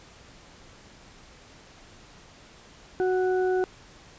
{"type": "harmonic tone", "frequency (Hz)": 370, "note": "F#4", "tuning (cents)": 0, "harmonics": [1, 2, 4], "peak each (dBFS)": [-22, -31, -36], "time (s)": [3, 3.64], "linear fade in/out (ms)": 0, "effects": ["pink hiss -51 dBFS RMS until 4.18 s", "resampled to 16000 Hz"]}